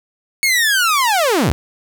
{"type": "linear sweep", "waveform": "sawtooth", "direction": "down", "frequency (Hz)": [2217, 41.2], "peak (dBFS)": -9, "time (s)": [0.43, 1.52], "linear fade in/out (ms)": 0, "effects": []}